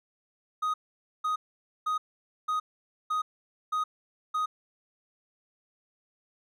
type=tone bursts; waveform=triangle; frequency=1249 Hz; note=D#6; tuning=6 cents sharp; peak=-24 dBFS; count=7; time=0.62-4.46 s; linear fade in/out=10 ms; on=120 ms; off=500 ms; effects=none